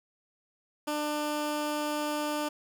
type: tone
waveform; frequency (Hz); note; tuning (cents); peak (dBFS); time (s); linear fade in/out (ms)
15% pulse; 298.4; D4; +28; -23; 0.87-2.49; 10
effects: none